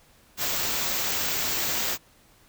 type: band-stop noise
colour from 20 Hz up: white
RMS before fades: -27 dBFS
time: 0.37-1.98 s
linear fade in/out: 50 ms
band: 8100 to 13000 Hz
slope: 96 dB/octave
effects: pink hiss -58 dBFS RMS until 2.48 s